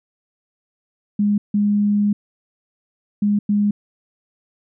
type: tone bursts at uneven times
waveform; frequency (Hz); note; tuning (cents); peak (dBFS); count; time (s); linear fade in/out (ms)
sine; 205.9; G#3; -15; -14; 4; 1.19-1.38 / 1.54-2.13 / 3.22-3.39 / 3.49-3.71; 5
effects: none